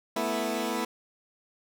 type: chord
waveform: 15% pulse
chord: A suspended second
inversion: none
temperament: equal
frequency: 220 / 246.9 / 329.6 Hz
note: A3 / B3 / E4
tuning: 0 / 0 / 0 cents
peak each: -26 dBFS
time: 0.16-0.85 s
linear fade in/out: 5 ms
effects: none